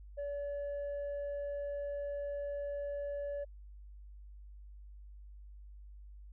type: tone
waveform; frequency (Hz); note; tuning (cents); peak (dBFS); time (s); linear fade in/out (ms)
sine; 572; D5; -46; -34; 0.17-3.45; 20
effects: tanh soft clip ceiling -35 dBFS + added 50 Hz sine -49 dBFS peak until 6.32 s